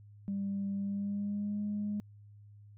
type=tone with pitch glide; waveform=sine; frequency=198.1 to 207.1 Hz; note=G3 to G#3; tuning=+18 to -5 cents; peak=-31 dBFS; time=0.28-2 s; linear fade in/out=0 ms; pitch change=+77 cents; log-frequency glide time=0.76-1.6 s; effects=tanh soft clip ceiling -28 dBFS + added 103 Hz sine -52 dBFS peak until 2.77 s